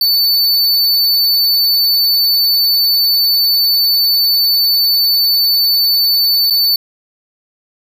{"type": "tone with dropouts", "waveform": "square", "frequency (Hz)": 4505, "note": "C#8", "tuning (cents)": 27, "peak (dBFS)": -10, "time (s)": [0.01, 6.76], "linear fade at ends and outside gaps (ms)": 2, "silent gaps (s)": [6.5, 6.506], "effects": []}